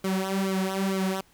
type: tone with flanger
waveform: sawtooth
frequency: 191.6 Hz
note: G3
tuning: 39 cents flat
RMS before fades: -27 dBFS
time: 0.04-1.21 s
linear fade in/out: 5 ms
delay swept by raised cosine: 1.1 to 4.8 ms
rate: 2.2 Hz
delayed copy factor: -0.85
effects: pink hiss -60 dBFS RMS until 1.33 s